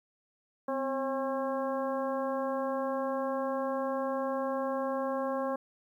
harmonic tone with a mistuned harmonic, 270 Hz, C#4, 45 cents flat, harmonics 1 / 2 / 3 / 4 / 5 / 6, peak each -36 / -32 / -39 / -37 / -48 / -47 dBFS, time 0.68-5.56 s, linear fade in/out 5 ms, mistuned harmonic 1, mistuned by -64 cents, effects 11-bit

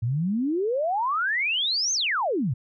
sine exponential two-way sweep, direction up then down, 108.8 to 6520 to 108.8 Hz, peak -22 dBFS, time 0.02-2.54 s, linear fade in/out 10 ms, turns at 1.93 s, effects none

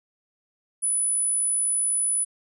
sine tone, 9956 Hz, D#9, in tune, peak -21 dBFS, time 0.82-2.25 s, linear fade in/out 20 ms, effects none

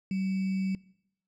sine tone with sample-and-hold, 191 Hz, G3, 45 cents flat, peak -27 dBFS, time 0.11-0.75 s, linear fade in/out 2 ms, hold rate 2450 Hz, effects noise-tail reverb RT60 0.8 s tail -22 dB re dry + low-pass 5000 Hz 12 dB/octave

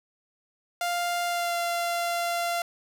sawtooth tone with pitch glide, 698.5 to 689.7 Hz, F5 to F5, 0 to -22 cents, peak -22 dBFS, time 0.81-2.62 s, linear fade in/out 2 ms, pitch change -22 cents, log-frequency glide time 1.26-1.56 s, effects none

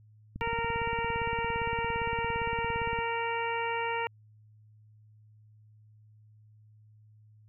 click train, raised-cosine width 5 ms, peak -26 dBFS, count 47, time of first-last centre 0.36-2.989 s, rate 17.5 Hz
harmonic tone, 463 Hz, A#4, 12 cents flat, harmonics 1 / 2 / 3 / 4 / 5 / 6, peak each -35 / -32 / -40 / -39 / -38 / -40 dBFS, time 0.41-4.07 s, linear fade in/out 0 ms
effects added 107 Hz sine -55 dBFS peak until 7.48 s

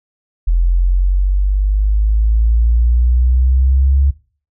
sine exponential sweep, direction up, 42.35 to 69.5 Hz, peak -9 dBFS, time 0.47-4.11 s, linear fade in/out 10 ms, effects noise-tail reverb RT60 0.4 s tail -19 dB re dry

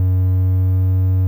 triangle tone with pitch glide, 92.5 to 93.2 Hz, F#2 to F#2, 0 to +13 cents, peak -10 dBFS, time 0-1.27 s, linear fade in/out 0 ms, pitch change +13 cents, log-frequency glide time 0.13-0.95 s, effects 8-bit

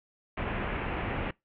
pink low-pass noise, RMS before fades -33 dBFS, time 0.37-1.31 s, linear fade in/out 5 ms, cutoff 2800 Hz, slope 48 dB/octave, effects noise-tail reverb RT60 0.2 s tail -24 dB re dry

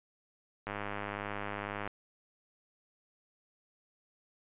click train, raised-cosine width 0.5 ms, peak -22 dBFS, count 124, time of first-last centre 0.67-1.876 s, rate 102 Hz, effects resampled to 8000 Hz

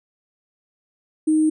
sine tone with sample-and-hold, 311.1 Hz, D#4, in tune, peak -14 dBFS, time 1.27-1.5 s, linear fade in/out 10 ms, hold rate 8820 Hz, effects resampled to 24000 Hz

